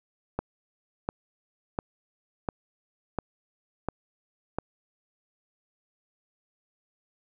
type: click train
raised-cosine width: 1 ms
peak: -14 dBFS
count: 7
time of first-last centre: 0.39-4.586 s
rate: 1.43 Hz
effects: none